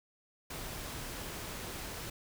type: noise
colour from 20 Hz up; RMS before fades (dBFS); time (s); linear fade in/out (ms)
pink; -42; 0.5-2.1; 5
effects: none